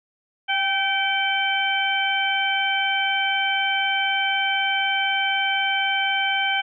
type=harmonic tone with a mistuned harmonic; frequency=772 Hz; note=G5; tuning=27 cents flat; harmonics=1 / 2 / 3 / 4; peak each=-25 / -25 / -25 / -25 dBFS; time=0.48-6.62 s; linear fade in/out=20 ms; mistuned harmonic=1; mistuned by=+36 cents; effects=none